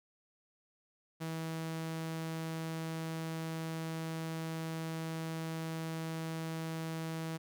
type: tone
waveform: sawtooth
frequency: 161.9 Hz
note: E3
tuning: 31 cents flat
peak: -33 dBFS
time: 1.2-7.38 s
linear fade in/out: 20 ms
effects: none

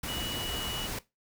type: tone in noise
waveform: sine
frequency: 2931 Hz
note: F#7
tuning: 17 cents flat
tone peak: -36 dBFS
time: 0.08-0.87 s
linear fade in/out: 5 ms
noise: pink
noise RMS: -36 dBFS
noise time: 0.03-0.99 s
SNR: -3 dB
effects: noise-tail reverb RT60 0.2 s tail -17 dB re dry

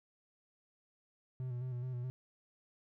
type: tone with vibrato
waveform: triangle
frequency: 125.2 Hz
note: B2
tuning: 24 cents sharp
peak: -35 dBFS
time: 1.4-2.1 s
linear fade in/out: 0 ms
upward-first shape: square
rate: 4.7 Hz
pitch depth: 41 cents each way
effects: none

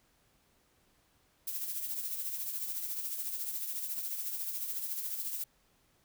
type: noise with tremolo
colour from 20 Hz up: violet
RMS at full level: -35 dBFS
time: 1.47-5.44 s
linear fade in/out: 5 ms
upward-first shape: triangle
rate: 14 Hz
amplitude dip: 55%
effects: pink hiss -70 dBFS RMS until 6.04 s

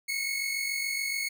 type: tone pair together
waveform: sawtooth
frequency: 2178 / 2225 Hz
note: C#7 / C#7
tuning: -31 / +6 cents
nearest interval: unison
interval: 37 cents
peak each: -27 / -31 dBFS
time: 0.08-1.29 s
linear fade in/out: 10 ms
effects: none

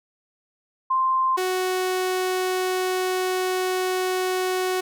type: tone pair in turn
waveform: sine / sawtooth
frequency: 1046.5 / 370 Hz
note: C6 / F#4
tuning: 0 / 0 cents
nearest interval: octave + tritone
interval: 1800 cents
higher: first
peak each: -18 dBFS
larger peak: neither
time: 0.9-1.37 / 1.37-4.81 s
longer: second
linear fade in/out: 10 ms
effects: none

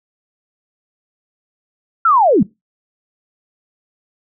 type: linear sweep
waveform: sine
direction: down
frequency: 1396.9 to 157.5 Hz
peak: -8 dBFS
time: 2.05-2.43 s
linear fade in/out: 5 ms
effects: noise-tail reverb RT60 0.2 s tail -22 dB re dry

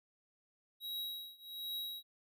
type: tone with tremolo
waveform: square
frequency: 3843 Hz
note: B7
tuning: 48 cents flat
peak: -38 dBFS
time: 0.8-2.03 s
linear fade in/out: 50 ms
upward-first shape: triangle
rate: 1.3 Hz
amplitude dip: 95%
effects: none

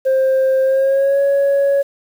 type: tone with pitch glide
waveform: sine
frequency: 528 to 557.8 Hz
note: C5 to C#5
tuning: +16 to +11 cents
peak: -9 dBFS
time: 0.05-1.83 s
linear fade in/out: 20 ms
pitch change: +95 cents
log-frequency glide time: 0.63-1.2 s
effects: tanh soft clip ceiling -10 dBFS + 7-bit

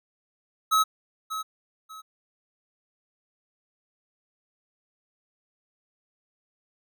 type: tone with echo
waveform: square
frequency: 1284 Hz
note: E6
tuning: 46 cents flat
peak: -19 dBFS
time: 0.71-0.84 s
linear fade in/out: 20 ms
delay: 590 ms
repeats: 2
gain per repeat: -11 dB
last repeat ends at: 2.02 s
effects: none

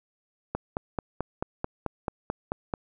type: click train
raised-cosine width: 1 ms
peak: -14 dBFS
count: 11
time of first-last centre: 0.55-2.738 s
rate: 4.57 Hz
effects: none

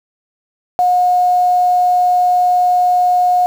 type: tone with quantisation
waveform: sine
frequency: 721 Hz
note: F#5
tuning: 45 cents flat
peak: -9 dBFS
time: 0.79-3.46 s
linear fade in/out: 0 ms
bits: 6
effects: none

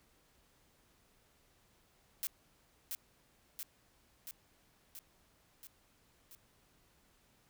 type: noise with echo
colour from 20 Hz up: blue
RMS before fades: -37 dBFS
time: 2.23-2.27 s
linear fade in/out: 0 ms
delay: 680 ms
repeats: 6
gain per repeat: -3 dB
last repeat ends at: 6.35 s
effects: pink hiss -70 dBFS RMS until 7.49 s

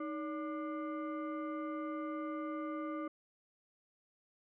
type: tone with frequency modulation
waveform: sine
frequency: 311.1 Hz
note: D#4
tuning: in tune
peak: -37 dBFS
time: 0-3.08 s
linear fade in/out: 5 ms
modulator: 885 Hz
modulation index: 0.97
effects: none

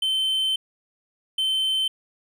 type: tone pair in turn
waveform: triangle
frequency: 3085 / 3085 Hz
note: G7 / G7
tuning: -28 / -28 cents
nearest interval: unison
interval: 0 cents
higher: neither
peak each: -19 dBFS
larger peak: neither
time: 0.02-0.56 / 1.38-1.88 s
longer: first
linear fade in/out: 5 ms
effects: none

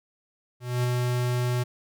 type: tone with ADSR envelope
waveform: square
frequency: 123.47 Hz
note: B2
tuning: in tune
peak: -22 dBFS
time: 0.6-1.64 s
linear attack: 240 ms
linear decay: 7 ms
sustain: -2 dB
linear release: 16 ms
effects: none

